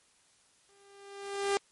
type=tone with exponential growth; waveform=sawtooth; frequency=398.6 Hz; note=G4; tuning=29 cents sharp; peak=-21 dBFS; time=0.69-1.57 s; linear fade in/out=0 ms; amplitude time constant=190 ms; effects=white hiss -66 dBFS RMS until 1.71 s + MP3 48 kbps